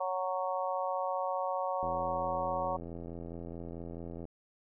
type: harmonic tone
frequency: 185 Hz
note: F#3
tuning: in tune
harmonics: 3 / 4 / 5 / 6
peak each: -35 / -36 / -37 / -38 dBFS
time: 0-2.77 s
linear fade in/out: 10 ms
type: click train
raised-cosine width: 2 ms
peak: -30 dBFS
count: 206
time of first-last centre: 1.83-4.253 s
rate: 84.6 Hz
effects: none